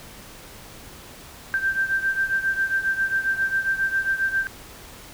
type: beating tone pair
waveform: sine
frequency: 1568 / 1575.4 Hz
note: G6 / G6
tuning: 0 / +8 cents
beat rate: 7.4 Hz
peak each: -22 / -26 dBFS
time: 1.54-4.47 s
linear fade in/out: 0 ms
effects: pink hiss -43 dBFS RMS until 5.13 s